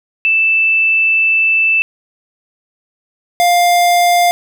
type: tone pair in turn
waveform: sine / square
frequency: 2644 / 701.8 Hz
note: E7 / F5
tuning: +5 / +8 cents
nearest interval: octave + major seventh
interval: 2297 cents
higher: first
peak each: -9 dBFS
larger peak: neither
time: 0.25-1.82 / 3.4-4.31 s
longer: first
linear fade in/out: 0 ms
effects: none